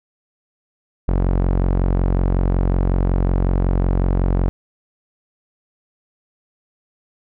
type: tone with low-pass filter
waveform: sawtooth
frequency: 45.42 Hz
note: F#1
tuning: 31 cents flat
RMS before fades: -17 dBFS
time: 1.08-4.49 s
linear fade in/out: 0 ms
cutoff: 930 Hz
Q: 0.63
effects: none